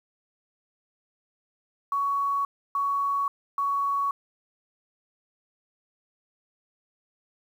sine tone bursts, 1120 Hz, C#6, 18 cents sharp, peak -23 dBFS, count 3, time 1.92-4.11 s, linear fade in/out 2 ms, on 530 ms, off 300 ms, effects 9-bit

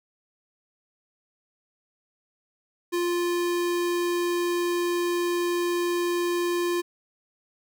square tone, 349.2 Hz, F4, in tune, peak -24 dBFS, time 2.92-6.82 s, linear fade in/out 20 ms, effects none

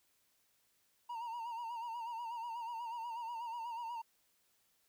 triangle tone with vibrato, 932.3 Hz, A#5, in tune, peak -38 dBFS, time 1.09-4.02 s, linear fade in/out 10 ms, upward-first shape sine, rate 8.2 Hz, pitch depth 68 cents each way, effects white hiss -75 dBFS RMS until 4.88 s

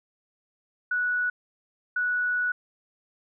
sine tone pair in turn, 1472 / 1472 Hz, F#6 / F#6, -9 / -9 cents, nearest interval unison, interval 0 cents, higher neither, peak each -23 dBFS, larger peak neither, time 0.91-1.3 / 1.96-2.52 s, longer second, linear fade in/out 5 ms, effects none

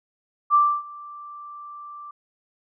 sine tone with ADSR envelope, 1174.7 Hz, D6, in tune, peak -12 dBFS, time 0.5-2.11 s, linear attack 44 ms, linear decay 280 ms, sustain -24 dB, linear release 4 ms, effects none

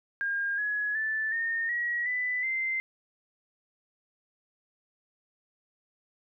sine tone with pitch steps, 1614 / 1683.5 / 1756 / 1831.6 / 1910.5 / 1992.8 / 2079 Hz, G#6 / G#6 / A6 / A#6 / A#6 / B6 / C7, -50 / +23 / -4 / -31 / +42 / +15 / -12 cents, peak -27 dBFS, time 0.21-2.8 s, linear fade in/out 0 ms, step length 370 ms, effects none

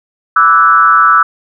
sine tone with frequency modulation, 1318.5 Hz, E6, in tune, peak -4 dBFS, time 0.36-1.23 s, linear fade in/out 5 ms, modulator 161 Hz, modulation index 0.97, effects none

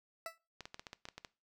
20% pulse tone with exponential decay, 659.3 Hz, E5, in tune, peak -32 dBFS, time 0.26-0.38 s, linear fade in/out 1 ms, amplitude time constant 25 ms
clicks, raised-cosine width 0.2 ms, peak -28 dBFS, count 10, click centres 0.607 / 0.655 / 0.744 / 0.795 / 0.868 / 0.931 / 1.054 / 1.087 / 1.18 / 1.248 s
effects noise-tail reverb RT60 0.3 s tail -20 dB re dry

